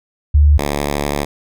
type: tone pair in turn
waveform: sine / 5% pulse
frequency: 73.42 / 72.16 Hz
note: D2 / D2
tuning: 0 / -30 cents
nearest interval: unison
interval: 30 cents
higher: first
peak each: -6 dBFS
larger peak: neither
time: 0.34-0.58 / 0.58-1.25 s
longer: second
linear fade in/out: 10 ms
effects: none